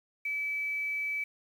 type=tone with quantisation; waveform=sine; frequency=2300 Hz; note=D7; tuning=37 cents flat; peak=-30 dBFS; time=0.25-1.24 s; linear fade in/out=5 ms; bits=9; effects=none